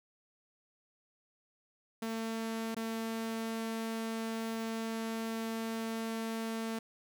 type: tone with dropouts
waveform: sawtooth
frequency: 225.1 Hz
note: A3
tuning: 40 cents sharp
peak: -31 dBFS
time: 2.02-6.79 s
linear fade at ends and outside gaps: 5 ms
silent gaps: 2.747-2.765 s
effects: none